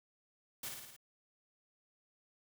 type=noise with echo; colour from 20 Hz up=white; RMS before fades=-42 dBFS; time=0.63-0.69 s; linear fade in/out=5 ms; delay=55 ms; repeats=5; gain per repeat=-3 dB; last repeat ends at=0.965 s; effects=none